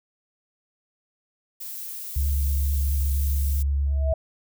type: noise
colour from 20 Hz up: violet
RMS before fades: -35 dBFS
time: 1.6-3.63 s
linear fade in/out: 10 ms
type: tone with vibrato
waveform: sine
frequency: 70.1 Hz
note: C#2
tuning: 20 cents sharp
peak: -20 dBFS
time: 2.16-4.13 s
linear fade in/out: 5 ms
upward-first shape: square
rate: 9.2 Hz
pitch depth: 10 cents each way
type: tone with exponential growth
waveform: sine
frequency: 646 Hz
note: E5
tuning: 35 cents flat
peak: -20 dBFS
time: 3.86-4.14 s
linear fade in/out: 5 ms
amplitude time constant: 59 ms
effects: none